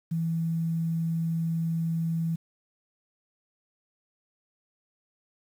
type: tone with quantisation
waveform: sine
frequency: 164.6 Hz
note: E3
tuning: 2 cents flat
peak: -25 dBFS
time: 0.11-2.36 s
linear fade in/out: 10 ms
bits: 9
effects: none